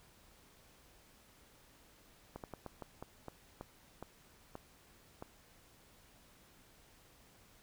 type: slowing click train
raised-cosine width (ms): 1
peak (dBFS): -30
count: 11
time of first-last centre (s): 2.36-5.224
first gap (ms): 78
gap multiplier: 1.27
effects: pink hiss -64 dBFS RMS until 7.62 s